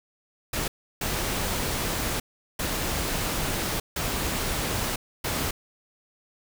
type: noise bursts at uneven times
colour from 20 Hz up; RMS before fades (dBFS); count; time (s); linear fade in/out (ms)
pink; -28; 5; 0.53-0.68 / 1.01-2.2 / 2.59-3.8 / 3.96-4.96 / 5.24-5.51; 5
effects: none